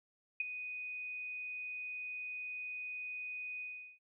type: tone with ADSR envelope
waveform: sine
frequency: 2489 Hz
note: D#7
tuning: in tune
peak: -29 dBFS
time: 0.4-3.99 s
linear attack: 4 ms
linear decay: 18 ms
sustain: -11 dB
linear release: 380 ms
effects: none